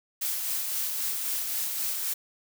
blue noise with tremolo, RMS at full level -29 dBFS, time 0.21-2.14 s, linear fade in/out 10 ms, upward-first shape sine, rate 3.8 Hz, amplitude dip 30%, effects none

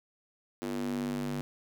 square tone with high-pass filter sweep, 49 Hz, G1, in tune, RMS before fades -34 dBFS, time 0.62-1.41 s, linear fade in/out 0 ms, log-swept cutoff 290 to 190 Hz, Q 3.7, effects none

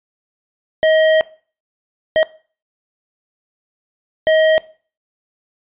square tone bursts at uneven times, 632 Hz, D#5, 27 cents sharp, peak -11 dBFS, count 3, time 0.83-1.21 / 2.16-2.23 / 4.27-4.58 s, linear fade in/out 0 ms, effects noise-tail reverb RT60 0.4 s tail -19 dB re dry + resampled to 8000 Hz

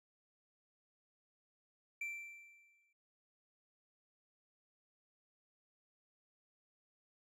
triangle tone with exponential decay, 2345 Hz, D7, 3 cents flat, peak -36 dBFS, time 2.01-2.93 s, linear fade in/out 5 ms, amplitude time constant 200 ms, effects none

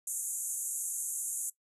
pink band-pass noise, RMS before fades -36 dBFS, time 0.07-1.5 s, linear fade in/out 5 ms, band 6600 to 12000 Hz, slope 96 dB/octave, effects noise-tail reverb RT60 0.1 s tail -19 dB re dry

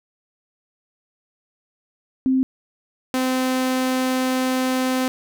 sine / sawtooth tone pair in turn, 261.6 / 257.8 Hz, C4 / C4, 0 / -26 cents, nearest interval unison, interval 26 cents, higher first, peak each -15 dBFS, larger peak neither, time 2.26-2.43 / 3.14-5.08 s, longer second, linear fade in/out 0 ms, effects none

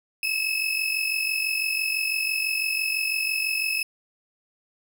35% pulse tone pair together, 2567 / 2613 Hz, E7 / E7, -47 / -16 cents, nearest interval unison, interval 31 cents, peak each -25 dBFS, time 0.23-3.83 s, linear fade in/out 2 ms, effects none

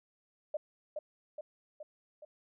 sine tone with echo, 604 Hz, D5, 48 cents sharp, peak -31 dBFS, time 0.54-0.57 s, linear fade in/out 5 ms, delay 420 ms, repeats 4, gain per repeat -4 dB, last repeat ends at 2.25 s, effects none

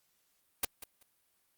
white noise with echo, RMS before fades -29 dBFS, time 0.63-0.65 s, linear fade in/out 5 ms, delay 190 ms, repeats 2, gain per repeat -15 dB, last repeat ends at 1.03 s, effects white hiss -74 dBFS RMS until 1.57 s + Opus 48 kbps

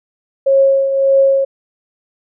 sine tone with tremolo, 544 Hz, C#5, 33 cents flat, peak -6 dBFS, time 0.46-1.45 s, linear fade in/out 10 ms, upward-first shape triangle, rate 1.7 Hz, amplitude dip 60%, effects none

